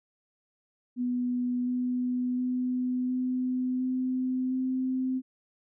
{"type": "tone with pitch steps", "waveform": "sine", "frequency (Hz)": [246.9, 249.2, 251.5, 253.8, 256.2, 258.6], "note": ["B3", "B3", "B3", "B3", "C4", "C4"], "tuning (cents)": [0, 16, 32, 47, -36, -20], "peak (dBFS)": -26, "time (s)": [0.96, 5.22], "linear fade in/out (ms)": 50, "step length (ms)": 710, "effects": []}